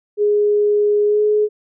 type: tone with pitch glide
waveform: sine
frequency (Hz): 415.3 to 422.1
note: G#4 to G#4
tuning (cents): 0 to +28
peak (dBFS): -12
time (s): 0.17-1.49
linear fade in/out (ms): 50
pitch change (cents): +28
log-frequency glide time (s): 1.06-1.22
effects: none